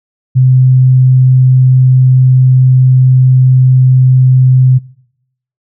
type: tone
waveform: sine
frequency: 128.9 Hz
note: C3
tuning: 26 cents flat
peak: -3 dBFS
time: 0.35-4.79 s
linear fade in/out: 20 ms
effects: noise-tail reverb RT60 0.8 s tail -23 dB re dry